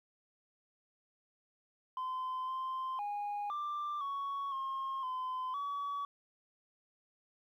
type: tone with pitch steps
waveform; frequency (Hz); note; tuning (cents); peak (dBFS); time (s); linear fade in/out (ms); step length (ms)
sine; 1028 / 1042 / 822 / 1182 / 1114 / 1072 / 1024 / 1136; C6 / C6 / G#5 / D6 / C#6 / C6 / C6 / C#6; -31 / -7 / -18 / +11 / +8 / +42 / -38 / +42; -33; 1.97-6.05; 2; 510
effects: tanh soft clip ceiling -34 dBFS + 12-bit